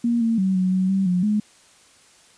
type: tone with pitch steps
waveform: sine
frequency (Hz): 236 / 227.7 / 189.9 / 185.1 / 186.9 / 192.9 / 179.6 / 210.6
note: A#3 / A#3 / F#3 / F#3 / F#3 / G3 / F3 / G#3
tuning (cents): +22 / -40 / +45 / +1 / +18 / -28 / +49 / +24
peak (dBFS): -17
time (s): 0.04-1.4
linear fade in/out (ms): 5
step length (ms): 170
effects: white hiss -53 dBFS RMS until 2.37 s + resampled to 22050 Hz